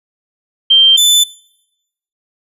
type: tone pair in turn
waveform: sine / sawtooth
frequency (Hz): 3150 / 3514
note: G7 / A7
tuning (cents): +8 / -3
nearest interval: major second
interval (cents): 189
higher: second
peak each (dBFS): -4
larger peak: neither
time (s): 0.7-0.97 / 0.97-1.24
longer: neither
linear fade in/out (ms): 10
effects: noise-tail reverb RT60 0.9 s tail -24 dB re dry + resampled to 32000 Hz